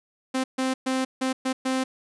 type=tone bursts at uneven times; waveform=sawtooth; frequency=261 Hz; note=C4; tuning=4 cents flat; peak=-19 dBFS; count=6; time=0.34-0.44 / 0.58-0.74 / 0.86-1.05 / 1.21-1.33 / 1.45-1.53 / 1.65-1.84 s; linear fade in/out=10 ms; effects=resampled to 24000 Hz